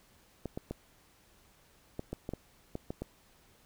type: clicks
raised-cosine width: 2 ms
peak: -23 dBFS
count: 10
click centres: 0.457 / 0.575 / 0.71 / 1.994 / 2.13 / 2.291 / 2.336 / 2.754 / 2.905 / 3.02 s
effects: pink hiss -64 dBFS RMS until 3.65 s